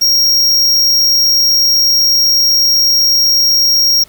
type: tone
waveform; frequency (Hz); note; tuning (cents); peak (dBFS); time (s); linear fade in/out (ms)
square; 5588; F8; 0; -8; 0.01-4.04; 10
effects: pink hiss -44 dBFS RMS until 4.08 s

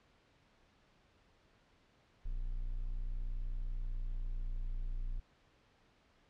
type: tone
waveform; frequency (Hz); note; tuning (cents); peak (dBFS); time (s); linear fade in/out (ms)
triangle; 30.16; B0; -40; -33; 2.25-5.2; 10
effects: pink hiss -69 dBFS RMS until 6.29 s + low-pass 4000 Hz 12 dB/octave

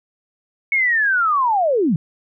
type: linear sweep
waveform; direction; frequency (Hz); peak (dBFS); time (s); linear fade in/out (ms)
sine; down; 2217 to 138.59; -14; 0.72-1.96; 2
effects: none

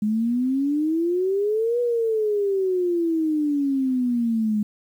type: exponential two-way sweep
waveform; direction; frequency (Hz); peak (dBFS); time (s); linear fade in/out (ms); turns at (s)
sine; up then down; 207.7 to 488 to 207.7; -19; 0.02-4.63; 5; 1.8
effects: 9-bit

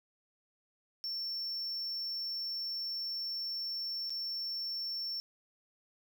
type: tone with dropouts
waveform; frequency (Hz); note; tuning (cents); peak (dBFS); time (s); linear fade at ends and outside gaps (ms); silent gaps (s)
triangle; 5420; E8; +47; -34; 1.04-5.2; 0; 4.096-4.104
effects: none

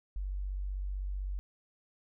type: tone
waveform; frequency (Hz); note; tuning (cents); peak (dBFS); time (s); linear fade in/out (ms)
sine; 47.89; G1; -40; -33; 0.16-1.39; 0
effects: none

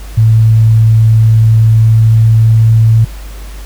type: tone with pitch glide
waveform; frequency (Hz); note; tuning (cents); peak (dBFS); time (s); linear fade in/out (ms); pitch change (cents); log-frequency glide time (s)
sine; 111.3 to 112.01; A2 to A2; +20 to +31; -3; 0.17-3.05; 10; +11; 1.59-2.67
effects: added 50 Hz sine -23 dBFS peak until 3.65 s + pink hiss -35 dBFS RMS until 3.65 s

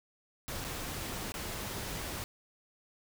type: noise with dropouts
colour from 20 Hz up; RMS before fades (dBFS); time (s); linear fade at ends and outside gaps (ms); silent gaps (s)
pink; -39; 0.48-2.24; 0; 0.643-0.647 / 1.32-1.341
effects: none

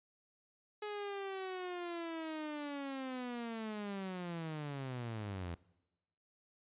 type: linear sweep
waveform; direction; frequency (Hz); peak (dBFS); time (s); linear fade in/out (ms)
sawtooth; down; 422.2 to 82.41; -36; 0.82-5.55; 5
effects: noise-tail reverb RT60 1.0 s tail -22 dB re dry + resampled to 8000 Hz

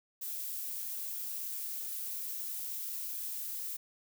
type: noise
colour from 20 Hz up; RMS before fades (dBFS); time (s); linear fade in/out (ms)
violet; -39; 0.21-3.77; 10
effects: none

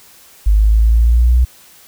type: linear sweep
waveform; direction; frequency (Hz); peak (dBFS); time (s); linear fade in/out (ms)
sine; up; 50.7 to 62.2; -7; 0.46-1.45; 10
effects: white hiss -44 dBFS RMS until 1.87 s

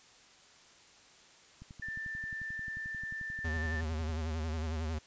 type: click train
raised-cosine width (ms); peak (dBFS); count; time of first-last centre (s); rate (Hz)
5; -36; 29; 1.62-4.098; 11.3
type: tone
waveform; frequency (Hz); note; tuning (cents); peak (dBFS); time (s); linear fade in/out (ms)
sine; 1778; A6; +18; -37; 1.82-3.81; 5
type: tone with vibrato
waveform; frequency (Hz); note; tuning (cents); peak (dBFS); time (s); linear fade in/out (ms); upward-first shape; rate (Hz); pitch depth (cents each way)
square; 79.3; D#2; +33; -34; 3.44-4.99; 10; sine; 11; 75
effects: white hiss -59 dBFS RMS until 5.06 s + resampled to 16000 Hz

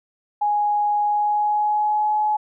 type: tone with pitch glide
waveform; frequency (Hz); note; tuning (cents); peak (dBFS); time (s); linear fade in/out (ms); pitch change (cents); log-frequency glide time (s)
sine; 830.6 to 848.1; G#5 to G#5; 0 to +36; -17; 0.41-2.37; 10; +36; 1.03-2.14
effects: none

